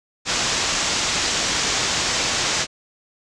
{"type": "low-pass noise", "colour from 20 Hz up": "white", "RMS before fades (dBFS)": -22, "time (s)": [0.25, 2.67], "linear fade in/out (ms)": 50, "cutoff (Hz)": 7300, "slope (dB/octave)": 48, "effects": []}